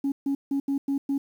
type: tone bursts at uneven times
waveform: sine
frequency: 277.2 Hz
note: C#4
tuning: in tune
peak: -21 dBFS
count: 6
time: 0.04-0.12 / 0.26-0.35 / 0.51-0.6 / 0.68-0.78 / 0.88-0.98 / 1.09-1.18 s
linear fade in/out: 5 ms
effects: tanh soft clip ceiling -20 dBFS + 9-bit